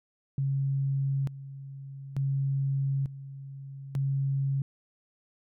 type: tone with tremolo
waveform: sine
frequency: 137 Hz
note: C#3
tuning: 20 cents flat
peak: -25 dBFS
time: 0.38-4.62 s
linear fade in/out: 2 ms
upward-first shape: square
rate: 0.56 Hz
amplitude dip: 80%
effects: none